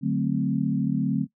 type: chord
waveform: sine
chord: D dominant seventh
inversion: none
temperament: equal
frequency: 146.83 / 185 / 220 / 261.6 Hz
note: D3 / F#3 / A3 / C4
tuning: 0 / 0 / 0 / 0 cents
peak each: -27 dBFS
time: 0.01-1.27 s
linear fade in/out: 50 ms
effects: noise-tail reverb RT60 0.1 s tail -20 dB re dry